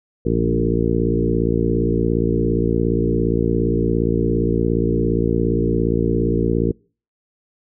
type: harmonic tone with a mistuned harmonic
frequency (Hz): 57.3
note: A#1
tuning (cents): -29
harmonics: 1 / 2 / 3 / 4 / 5 / 6 / 7 / 8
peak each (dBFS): -24 / -24 / -24 / -24 / -24 / -24 / -24 / -24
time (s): 0.25-6.72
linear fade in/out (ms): 10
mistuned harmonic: 3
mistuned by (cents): -16
effects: noise-tail reverb RT60 0.4 s tail -26 dB re dry